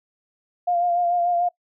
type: tone with vibrato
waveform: sine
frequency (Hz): 700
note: F5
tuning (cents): +4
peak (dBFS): -18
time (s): 0.67-1.49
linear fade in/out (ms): 10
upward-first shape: sine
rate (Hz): 6.8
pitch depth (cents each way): 29
effects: noise-tail reverb RT60 0.1 s tail -22 dB re dry